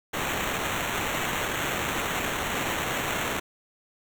white noise with sample-and-hold, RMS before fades -29 dBFS, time 0.13-3.4 s, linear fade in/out 10 ms, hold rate 4900 Hz, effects none

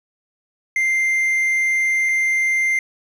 triangle tone pair in turn, 2093 / 2093 Hz, C7 / C7, 0 / 0 cents, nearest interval unison, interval 0 cents, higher neither, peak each -14 dBFS, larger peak neither, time 0.76-2.09 / 2.09-2.79 s, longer first, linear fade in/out 2 ms, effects resampled to 32000 Hz + 8-bit

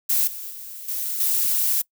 violet noise with level steps, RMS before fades -20 / -34 / -37 / -27 / -21 dBFS, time 0.09-1.82 s, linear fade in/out 10 ms, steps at 0.27 / 0.5 / 0.88 / 1.2 s, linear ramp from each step 5 ms, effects noise-tail reverb RT60 0.1 s tail -23 dB re dry

